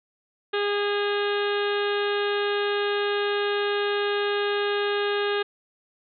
harmonic tone with a mistuned harmonic, 408.8 Hz, G#4, 27 cents flat, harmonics 1 / 2 / 3 / 4 / 5 / 6 / 7 / 8 / 9 / 10, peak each -24 / -34 / -33 / -31 / -40 / -38 / -37 / -38 / -37 / -46 dBFS, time 0.53-5.43 s, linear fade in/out 10 ms, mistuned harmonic 6, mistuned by +27 cents, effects none

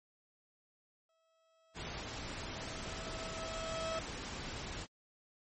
30% pulse tone with exponential growth, 650 Hz, E5, 24 cents flat, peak -33 dBFS, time 1.09-3.99 s, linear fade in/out 2 ms, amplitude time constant 630 ms
pink noise, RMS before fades -43 dBFS, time 1.74-4.87 s, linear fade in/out 50 ms
effects MP3 32 kbps

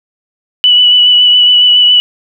sine tone with vibrato, 2960 Hz, F#7, in tune, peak -3 dBFS, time 0.64-2 s, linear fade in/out 0 ms, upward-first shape sine, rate 7.2 Hz, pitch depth 18 cents each way, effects none

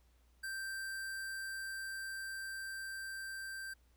square tone with level ramp, 1568 Hz, G6, in tune, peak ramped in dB -40 to -43 dBFS, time 0.43-3.74 s, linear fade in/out 10 ms, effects added 60 Hz sine -66 dBFS peak until 3.96 s + pink hiss -75 dBFS RMS until 3.96 s

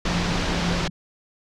pink low-pass noise, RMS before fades -25 dBFS, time 0.05-0.88 s, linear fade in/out 5 ms, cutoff 5700 Hz, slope 24 dB/octave
sine tone with tremolo, 173.7 Hz, F3, 9 cents flat, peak -24 dBFS, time 0.06-0.9 s, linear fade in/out 5 ms, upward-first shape triangle, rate 2 Hz, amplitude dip 60%
effects none

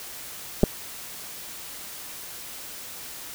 clicks, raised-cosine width 2 ms, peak -4 dBFS, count 2, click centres 0.633 / 0.638 s, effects white hiss -39 dBFS RMS until 3.34 s

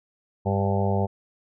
harmonic tone with a mistuned harmonic, 98.9 Hz, G2, 16 cents sharp, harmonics 1 / 2 / 4 / 5 / 6 / 7 / 8 / 9, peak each -24 / -27 / -30 / -31 / -32 / -32 / -33 / -34 dBFS, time 0.45-1.07 s, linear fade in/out 20 ms, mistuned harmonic 9, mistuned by -29 cents, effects none

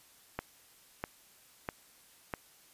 click train, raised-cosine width 0.5 ms, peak -19 dBFS, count 4, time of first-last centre 0.39-2.338 s, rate 1.54 Hz, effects white hiss -61 dBFS RMS until 2.73 s + resampled to 32000 Hz

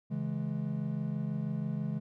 triangle chord, C# minor, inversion none, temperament equal with one note detuned, 138.59 / 164.81 / 210.8 Hz, C#3 / E3 / G#3, 0 / 0 / +26 cents, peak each -34 dBFS, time 0.1-2 s, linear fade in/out 20 ms, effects none

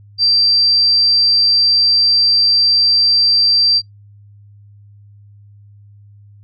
sine tone, 4699 Hz, D8, in tune, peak -9 dBFS, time 0.18-3.82 s, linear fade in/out 50 ms, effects noise-tail reverb RT60 0.1 s tail -20 dB re dry + added 102 Hz sine -40 dBFS peak until 6.43 s

